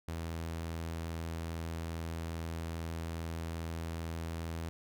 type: tone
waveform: sawtooth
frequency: 82.41 Hz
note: E2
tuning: in tune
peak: -33 dBFS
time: 0.08-4.69 s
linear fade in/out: 0 ms
effects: none